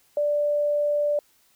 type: tone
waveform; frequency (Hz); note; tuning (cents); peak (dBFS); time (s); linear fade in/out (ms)
sine; 587.3; D5; 0; -20; 0.17-1.19; 2
effects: white hiss -62 dBFS RMS until 1.55 s